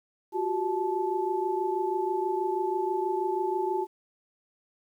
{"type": "tone cluster", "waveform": "sine", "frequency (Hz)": [357.8, 384, 870], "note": ["F4", "G4", "A5"], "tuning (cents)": [42, -36, -20], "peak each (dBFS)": -30, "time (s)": [0.32, 3.87], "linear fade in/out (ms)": 50, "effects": ["10-bit"]}